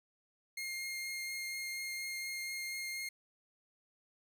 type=tone with vibrato; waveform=sawtooth; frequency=2129 Hz; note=C7; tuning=30 cents sharp; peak=-35 dBFS; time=0.57-3.09 s; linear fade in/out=5 ms; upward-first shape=triangle; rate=4.2 Hz; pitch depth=10 cents each way; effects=none